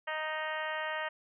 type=harmonic tone; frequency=311.1 Hz; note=D#4; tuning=in tune; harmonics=2 / 3 / 4 / 5 / 6 / 7 / 8 / 9 / 10; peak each=-39 / -40 / -42 / -42 / -38 / -47 / -50 / -47 / -49 dBFS; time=0.07-1.09 s; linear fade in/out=10 ms; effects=none